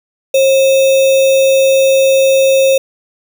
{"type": "tone with sample-and-hold", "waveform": "sine", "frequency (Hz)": 537, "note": "C5", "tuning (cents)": 45, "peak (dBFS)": -6, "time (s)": [0.34, 2.78], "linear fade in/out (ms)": 5, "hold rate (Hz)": 3150, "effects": []}